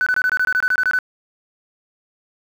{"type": "tone bursts", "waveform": "sine", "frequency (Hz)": 1500, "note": "F#6", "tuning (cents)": 23, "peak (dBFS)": -13, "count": 13, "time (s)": [0.01, 0.988], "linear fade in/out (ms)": 0, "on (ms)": 54, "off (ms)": 23, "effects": ["tanh soft clip ceiling -11 dBFS", "7-bit"]}